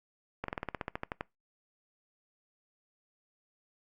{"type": "slowing click train", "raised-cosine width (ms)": 0.5, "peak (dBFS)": -19, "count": 13, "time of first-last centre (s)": [0.44, 1.209], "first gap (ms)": 43, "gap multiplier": 1.07, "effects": ["noise-tail reverb RT60 0.2 s tail -24 dB re dry", "Opus 48 kbps"]}